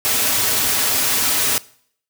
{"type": "noise with comb filter", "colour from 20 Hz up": "white", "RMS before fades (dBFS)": -18, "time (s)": [0.05, 1.58], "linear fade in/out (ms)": 0, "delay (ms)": 5.7, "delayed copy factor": -0.6, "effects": ["noise-tail reverb RT60 0.6 s tail -21 dB re dry", "high-pass 80 Hz 12 dB/octave"]}